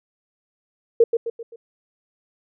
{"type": "tone with echo", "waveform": "sine", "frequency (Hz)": 462.2, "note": "A#4", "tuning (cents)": -15, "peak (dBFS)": -9, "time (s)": [1, 1.04], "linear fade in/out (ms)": 5, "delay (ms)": 130, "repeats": 4, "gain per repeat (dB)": -7, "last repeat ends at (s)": 1.56, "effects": []}